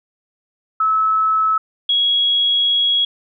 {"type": "tone pair in turn", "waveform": "sine", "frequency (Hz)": [1299, 3321], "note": ["E6", "G#7"], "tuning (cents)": [-26, -1], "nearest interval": "octave + major third", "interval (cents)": 1625, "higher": "second", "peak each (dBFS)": -13, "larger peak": "neither", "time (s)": [[0.8, 1.58], [1.89, 3.05]], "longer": "second", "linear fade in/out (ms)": 5, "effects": []}